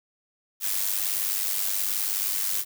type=noise with amplitude modulation; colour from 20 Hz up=blue; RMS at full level=-24 dBFS; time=0.6-2.65 s; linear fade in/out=50 ms; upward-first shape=sine; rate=98.9 Hz; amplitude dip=65%; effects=none